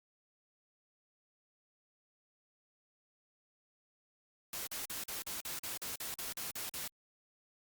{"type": "noise bursts", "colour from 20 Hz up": "white", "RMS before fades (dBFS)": -41, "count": 13, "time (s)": [4.53, 6.878], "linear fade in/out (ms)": 2, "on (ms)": 140, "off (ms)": 44, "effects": ["Opus 48 kbps"]}